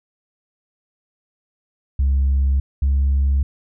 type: tone pair in turn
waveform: sine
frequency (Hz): 68 / 68.75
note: C#2 / C#2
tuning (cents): -33 / -14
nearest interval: unison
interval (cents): 19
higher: second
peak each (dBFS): -12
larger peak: neither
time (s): 1.99-2.6 / 2.82-3.43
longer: neither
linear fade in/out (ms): 5
effects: tanh soft clip ceiling -12 dBFS